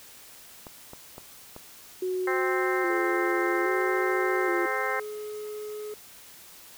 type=clicks; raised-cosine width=1 ms; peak=-27 dBFS; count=4; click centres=0.668 / 0.934 / 1.181 / 1.564 s
type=tone with vibrato; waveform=sine; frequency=359.5 Hz; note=F#4; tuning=50 cents flat; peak=-26 dBFS; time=2.02-4.66 s; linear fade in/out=5 ms; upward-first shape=square; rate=0.61 Hz; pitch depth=43 cents each way
type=harmonic tone; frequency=261.6 Hz; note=C4; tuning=in tune; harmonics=2 / 3 / 4 / 5 / 6 / 7 / 8; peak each=-34 / -34 / -34 / -34 / -34 / -34 / -34 dBFS; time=2.27-5 s; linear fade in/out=5 ms
type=tone with pitch glide; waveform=triangle; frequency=428.9 to 423 Hz; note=A4 to G#4; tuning=-44 to +32 cents; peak=-32 dBFS; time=2.9-5.94 s; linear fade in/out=2 ms; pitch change=-24 cents; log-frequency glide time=3.05-3.92 s
effects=white hiss -49 dBFS RMS until 6.77 s